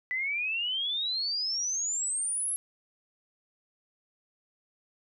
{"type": "exponential sweep", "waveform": "sine", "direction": "up", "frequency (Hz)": [1975.5, 11175], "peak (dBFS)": -28, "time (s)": [0.11, 2.56], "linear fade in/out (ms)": 0, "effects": []}